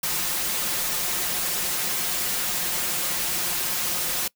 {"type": "noise with comb filter", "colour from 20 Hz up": "white", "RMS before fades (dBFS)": -26, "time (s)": [0.03, 4.28], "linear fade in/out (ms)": 5, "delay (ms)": 5.6, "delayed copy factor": 0.55, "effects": ["noise-tail reverb RT60 0.1 s tail -23 dB re dry"]}